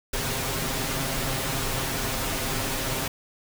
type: noise with comb filter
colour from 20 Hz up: pink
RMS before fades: -28 dBFS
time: 0.13-3.08 s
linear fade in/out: 5 ms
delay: 7.5 ms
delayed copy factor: +0.65
effects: none